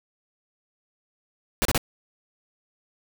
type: noise bursts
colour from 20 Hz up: pink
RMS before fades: -22 dBFS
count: 3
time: 1.62-1.778 s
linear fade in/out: 0 ms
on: 32 ms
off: 31 ms
effects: none